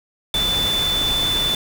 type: tone in noise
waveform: sine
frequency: 3509 Hz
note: A7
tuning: 5 cents flat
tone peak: -18 dBFS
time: 0.34-1.55 s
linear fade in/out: 2 ms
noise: pink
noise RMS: -26 dBFS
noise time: 0.34-1.55 s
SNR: +5 dB
effects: none